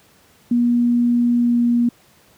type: tone with pitch glide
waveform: sine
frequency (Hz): 239.9 to 238.5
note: A#3 to A#3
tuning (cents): +50 to +40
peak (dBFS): -13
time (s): 0.51-1.89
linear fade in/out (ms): 5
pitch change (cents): -10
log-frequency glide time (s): 1.38-1.58
effects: pink hiss -53 dBFS RMS until 2.37 s + high-pass 80 Hz 12 dB/octave